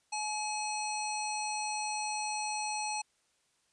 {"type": "harmonic tone with a mistuned harmonic", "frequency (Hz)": 850, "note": "G#5", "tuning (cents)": 40, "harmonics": [1, 3, 5, 7, 9, 10], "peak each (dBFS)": [-35, -40, -42, -43, -45, -45], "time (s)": [0.12, 3.02], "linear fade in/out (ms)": 10, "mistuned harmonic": 7, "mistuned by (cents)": -22, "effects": ["white hiss -73 dBFS RMS until 3.72 s", "resampled to 22050 Hz"]}